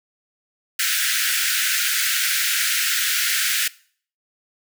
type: high-pass noise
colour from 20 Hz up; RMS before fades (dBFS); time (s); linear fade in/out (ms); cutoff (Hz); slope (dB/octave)
pink; -21; 0.79-3.68; 5; 1400; 96
effects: noise-tail reverb RT60 0.5 s tail -21 dB re dry